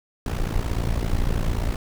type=noise with amplitude modulation; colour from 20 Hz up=brown; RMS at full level=-20 dBFS; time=0.26-1.76 s; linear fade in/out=2 ms; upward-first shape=sine; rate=57.5 Hz; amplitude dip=80%; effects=none